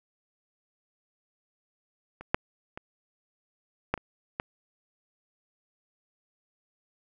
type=clicks; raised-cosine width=0.5 ms; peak=-27 / -6 / -23 / -10 / -27 / -14 dBFS; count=6; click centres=2.21 / 2.345 / 2.775 / 3.94 / 3.977 / 4.399 s; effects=none